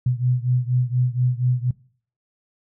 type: beating tone pair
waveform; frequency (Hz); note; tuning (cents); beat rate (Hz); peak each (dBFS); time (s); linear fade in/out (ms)
sine; 123.47 / 127.67; B2 / C3; 0 / -42; 4.2; -20 / -22; 0.06-1.71; 5
effects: noise-tail reverb RT60 0.5 s tail -22 dB re dry